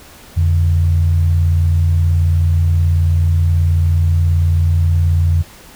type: tone pair together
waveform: sine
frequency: 86 / 144.63 Hz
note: F2 / D3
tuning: -26 / -26 cents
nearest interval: major sixth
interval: 900 cents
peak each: -10 / -21 dBFS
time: 0.36-5.43 s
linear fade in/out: 20 ms
effects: pink hiss -40 dBFS RMS until 5.75 s